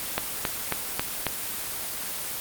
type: click train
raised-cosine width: 0.3 ms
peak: -7 dBFS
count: 5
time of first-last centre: 0.18-1.267 s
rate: 3.68 Hz
effects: white hiss -32 dBFS RMS until 2.4 s + Opus 24 kbps

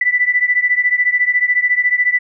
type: beating tone pair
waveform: sine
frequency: 1975.5 / 1989.5 Hz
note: B6 / B6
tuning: 0 / +12 cents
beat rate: 14 Hz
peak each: -14 / -16 dBFS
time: 0.01-2.19 s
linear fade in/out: 5 ms
effects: none

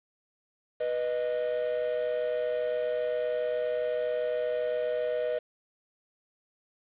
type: tone pair together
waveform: triangle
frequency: 490.5 / 618 Hz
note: B4 / D#5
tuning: -12 / -12 cents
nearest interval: major third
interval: 400 cents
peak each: -28 dBFS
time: 0.8-5.39 s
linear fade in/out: 10 ms
effects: resampled to 8000 Hz + 8-bit

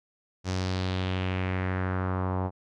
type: tone with low-pass filter sweep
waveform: sawtooth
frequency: 92.8 Hz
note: F#2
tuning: 6 cents sharp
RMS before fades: -29 dBFS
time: 0.44-2.51 s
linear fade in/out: 50 ms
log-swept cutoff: 6100 to 870 Hz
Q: 2.4
effects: none

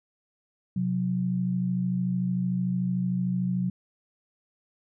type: tone pair together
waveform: sine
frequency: 129.3 / 182.68 Hz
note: C3 / F#3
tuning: -20 / -22 cents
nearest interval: tritone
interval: 598 cents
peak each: -30 / -25 dBFS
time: 0.76-3.7 s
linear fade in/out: 5 ms
effects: none

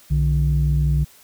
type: tone pair together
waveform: sine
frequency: 62.4 / 148.41 Hz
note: B1 / D3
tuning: +19 / +19 cents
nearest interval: octave + minor third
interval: 1500 cents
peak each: -17 dBFS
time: 0.1-1.05 s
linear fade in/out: 20 ms
effects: tanh soft clip ceiling -10 dBFS + white hiss -50 dBFS RMS until 1.23 s

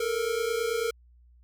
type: tone pair together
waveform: square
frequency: 440 / 469.2 Hz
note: A4 / A#4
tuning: 0 / +11 cents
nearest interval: minor second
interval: 111 cents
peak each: -31 / -29 dBFS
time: 0-0.91 s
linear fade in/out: 5 ms
effects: added 60 Hz sine -54 dBFS peak until 1.43 s

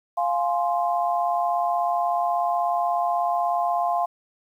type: chord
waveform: sine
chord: F minor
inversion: none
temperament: equal with one note detuned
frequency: 698.5 / 834.9 / 1046.5 Hz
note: F5 / Ab5 / C6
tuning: 0 / +9 / 0 cents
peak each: -22 / -28 / -27 dBFS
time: 0.17-4.06 s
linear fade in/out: 10 ms
effects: 9-bit

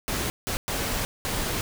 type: noise bursts at uneven times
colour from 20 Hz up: pink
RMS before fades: -28 dBFS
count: 4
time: 0.08-0.3 / 0.47-0.57 / 0.68-1.05 / 1.25-1.61 s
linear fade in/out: 0 ms
effects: none

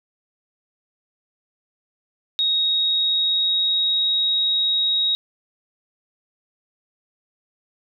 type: tone with pitch glide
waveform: sine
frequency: 3763 to 3789 Hz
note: A#7 to A#7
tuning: +16 to +27 cents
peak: -17 dBFS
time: 2.39-5.15 s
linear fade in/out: 0 ms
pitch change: +11 cents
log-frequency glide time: 2.49-4.09 s
effects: none

